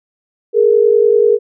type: tone pair together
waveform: sine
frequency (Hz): 417.6 / 468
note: G#4 / A#4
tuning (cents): +10 / +7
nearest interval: major second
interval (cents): 197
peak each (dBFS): -10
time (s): 0.53-1.39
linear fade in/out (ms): 50
effects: none